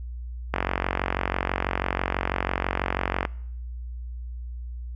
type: click train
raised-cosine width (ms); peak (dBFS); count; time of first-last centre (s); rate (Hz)
0.5; -8; 126; 0.54-3.251; 46.1
effects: noise-tail reverb RT60 0.7 s tail -24 dB re dry + added 60 Hz sine -32 dBFS peak until 4.95 s